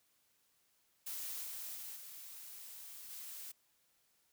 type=noise with level steps; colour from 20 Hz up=blue; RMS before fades=-43 / -45 / -47 / -51 / -48 dBFS; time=1.06-3.52 s; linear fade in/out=10 ms; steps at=1.42 / 1.74 / 1.95 / 3.09 s; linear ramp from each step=20 ms; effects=white hiss -75 dBFS RMS until 4.32 s